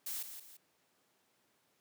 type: noise with echo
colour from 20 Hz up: blue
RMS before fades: -40 dBFS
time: 0.06-0.23 s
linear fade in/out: 5 ms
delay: 170 ms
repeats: 2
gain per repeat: -8 dB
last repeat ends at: 0.57 s
effects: pink hiss -74 dBFS RMS until 1.8 s + high-pass 200 Hz 12 dB/octave